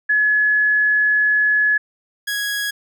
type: tone pair in turn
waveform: sine / sawtooth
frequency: 1700 / 1661.2 Hz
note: G#6 / G#6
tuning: +40 / 0 cents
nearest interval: unison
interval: 40 cents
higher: first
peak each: -13 / -17 dBFS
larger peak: first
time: 0.09-1.78 / 2.27-2.71 s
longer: first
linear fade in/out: 10 ms
effects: none

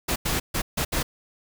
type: noise bursts at uneven times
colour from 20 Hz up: pink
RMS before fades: -25 dBFS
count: 5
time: 0.08-0.16 / 0.25-0.4 / 0.54-0.62 / 0.77-0.85 / 0.92-1.03 s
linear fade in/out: 10 ms
effects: none

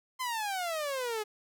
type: exponential sweep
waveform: sawtooth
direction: down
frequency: 1046.5 to 415.3 Hz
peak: -28 dBFS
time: 0.19-1.24 s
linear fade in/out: 20 ms
effects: none

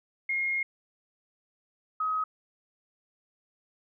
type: tone pair in turn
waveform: sine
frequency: 2143 / 1266.8 Hz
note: C7 / D#6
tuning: +41 / +31 cents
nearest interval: major sixth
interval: 910 cents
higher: first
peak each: -26 dBFS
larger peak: neither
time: 0.29-0.63 / 2-2.24 s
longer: first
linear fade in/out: 5 ms
effects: none

